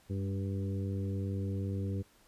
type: harmonic tone with a mistuned harmonic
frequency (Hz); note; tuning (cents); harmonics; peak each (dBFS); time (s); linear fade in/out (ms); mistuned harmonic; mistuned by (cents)
97.5; G2; -9; 1 / 2 / 3 / 4 / 5; -33 / -39 / -43 / -45 / -47; 0.09-2.03; 20; 2; +22
effects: pink hiss -64 dBFS RMS until 2.27 s + resampled to 32000 Hz